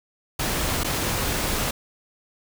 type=noise with dropouts; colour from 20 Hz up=pink; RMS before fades=-25 dBFS; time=0.39-1.71 s; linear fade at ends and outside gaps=5 ms; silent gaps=0.836-0.844 s; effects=none